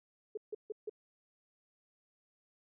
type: tone bursts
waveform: sine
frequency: 426 Hz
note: G#4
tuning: 44 cents sharp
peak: -36 dBFS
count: 4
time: 0.35-0.896 s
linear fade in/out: 5 ms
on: 24 ms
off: 150 ms
effects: none